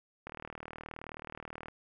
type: click train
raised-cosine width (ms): 0.5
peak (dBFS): -27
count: 56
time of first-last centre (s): 0.27-1.684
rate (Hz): 38.9
effects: none